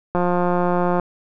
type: click train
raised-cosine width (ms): 1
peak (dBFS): -7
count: 151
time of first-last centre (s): 0.15-0.997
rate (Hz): 177
effects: none